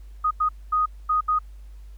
sine tone bursts at uneven times, 1244.5 Hz, D#6, in tune, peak -18 dBFS, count 5, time 0.24-0.31 / 0.4-0.49 / 0.72-0.86 / 1.09-1.21 / 1.28-1.39 s, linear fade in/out 10 ms, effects added 50 Hz sine -39 dBFS peak until 1.97 s + pink hiss -63 dBFS RMS until 1.97 s

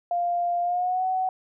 sine tone with pitch glide, 698.5 to 748.6 Hz, F5 to F#5, 0 to +20 cents, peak -22 dBFS, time 0.11-1.29 s, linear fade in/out 2 ms, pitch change +120 cents, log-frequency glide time 0.62-1.05 s, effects none

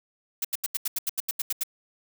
blue noise bursts, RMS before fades -27 dBFS, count 12, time 0.42-1.635 s, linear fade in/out 5 ms, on 27 ms, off 81 ms, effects none

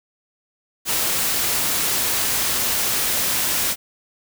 white noise, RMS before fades -21 dBFS, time 0.85-3.76 s, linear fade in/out 50 ms, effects none

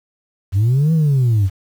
sine linear two-way sweep, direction up then down, 90.3 to 165 to 90.3 Hz, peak -9 dBFS, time 0.52-1.5 s, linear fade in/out 50 ms, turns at 0.93 s, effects tanh soft clip ceiling -10 dBFS + 7-bit

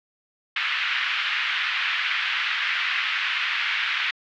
white band-pass noise, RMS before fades -25 dBFS, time 0.56-4.11 s, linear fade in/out 5 ms, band 1400 to 3000 Hz, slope 24 dB/octave, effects low-pass 5000 Hz 12 dB/octave

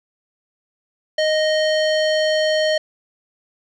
square tone with low-pass filter, 621 Hz, D#5, 3 cents flat, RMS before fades -18 dBFS, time 1.18-2.78 s, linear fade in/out 5 ms, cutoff 4300 Hz, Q 2, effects none

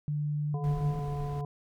sine tone with pitch glide, 148.2 to 149.92 Hz, D3 to D3, +16 to +36 cents, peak -28 dBFS, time 0.08-0.99 s, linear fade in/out 0 ms, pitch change +20 cents, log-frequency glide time 0.4-0.87 s
harmonic tone, 143.9 Hz, D3, 35 cents flat, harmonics 1 / 3 / 5 / 7, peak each -32 / -41 / -42 / -46 dBFS, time 0.54-1.45 s, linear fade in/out 2 ms
brown noise, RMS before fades -41 dBFS, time 0.64-1.41 s, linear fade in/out 0 ms
effects none

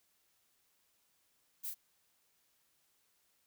violet noise with echo, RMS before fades -41 dBFS, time 1.63-1.71 s, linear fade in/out 20 ms, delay 37 ms, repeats 1, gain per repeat -3 dB, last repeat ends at 1.747 s, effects white hiss -75 dBFS RMS until 3.46 s

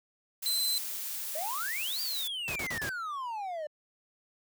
blue noise, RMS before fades -37 dBFS, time 0.42-2.28 s, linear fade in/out 10 ms
sawtooth tone, 4056 Hz, B7, 45 cents sharp, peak -25 dBFS, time 0.46-0.78 s, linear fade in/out 0 ms
triangle exponential two-way sweep, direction up then down, 587.3 to 4800 to 587.3 Hz, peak -32 dBFS, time 1.35-3.67 s, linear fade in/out 5 ms, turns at 2.01 s
pink noise bursts, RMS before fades -37 dBFS, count 4, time 2.48-2.892 s, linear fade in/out 0 ms, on 76 ms, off 36 ms
effects high-pass 80 Hz 12 dB/octave

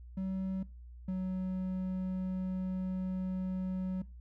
triangle tone pair in turn, 189.7 / 186.12 Hz, F#3 / F#3, +43 / +10 cents, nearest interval unison, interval 33 cents, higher first, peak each -31 / -30 dBFS, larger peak second, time 0.17-0.63 / 1.08-4.02 s, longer second, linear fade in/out 5 ms, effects noise-tail reverb RT60 0.3 s tail -21 dB re dry + added 60 Hz sine -47 dBFS peak until 4.2 s

